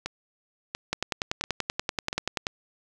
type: two click trains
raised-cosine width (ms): 0.2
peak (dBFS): -13 / -9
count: 4 / 17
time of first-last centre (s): 0.06-2.129 / 0.93-2.468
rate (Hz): 1.45 / 10.4
effects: none